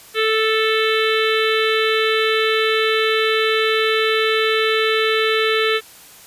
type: harmonic tone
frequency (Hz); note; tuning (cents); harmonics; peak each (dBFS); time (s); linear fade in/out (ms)
440; A4; 0; 1 / 3 / 4 / 5 / 6 / 7 / 8 / 9; -18 / -23 / -24 / -25 / -26 / -26 / -27 / -28; 0.14-5.81; 50
effects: white hiss -43 dBFS RMS until 6.26 s + resampled to 32000 Hz